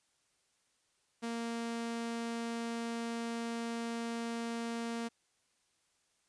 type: tone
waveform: sawtooth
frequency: 232.1 Hz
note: A#3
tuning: 7 cents flat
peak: -32 dBFS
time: 1.22-5.09 s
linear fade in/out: 20 ms
effects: white hiss -75 dBFS RMS until 6.28 s + resampled to 22050 Hz